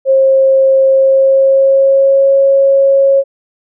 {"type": "tone with pitch glide", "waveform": "sine", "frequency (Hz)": [535, 547.2], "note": ["C5", "C#5"], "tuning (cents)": [38, -23], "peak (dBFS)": -5, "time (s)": [0.05, 3.24], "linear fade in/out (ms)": 50, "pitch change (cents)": 39, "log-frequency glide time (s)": [0.9, 2.33], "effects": []}